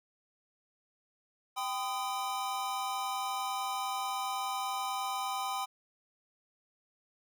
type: chord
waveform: square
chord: G augmented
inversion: none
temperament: equal with one note detuned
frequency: 784 / 1013.2 / 1244.5 Hz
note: G5 / B5 / D#6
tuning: 0 / +44 / 0 cents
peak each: -37 / -38 / -40 dBFS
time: 1.56-5.66 s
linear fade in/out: 20 ms
effects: none